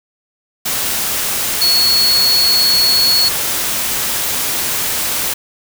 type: tone in noise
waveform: sine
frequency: 4364 Hz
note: C#8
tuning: 28 cents flat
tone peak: -10 dBFS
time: 1.61-3.29 s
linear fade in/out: 10 ms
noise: white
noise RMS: -18 dBFS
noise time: 0.65-5.34 s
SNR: +5 dB
effects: none